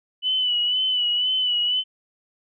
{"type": "tone with vibrato", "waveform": "sine", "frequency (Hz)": 2978, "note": "F#7", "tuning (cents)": 11, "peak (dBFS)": -19, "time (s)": [0.22, 1.84], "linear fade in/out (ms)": 50, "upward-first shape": "sine", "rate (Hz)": 2, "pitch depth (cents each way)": 44, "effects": []}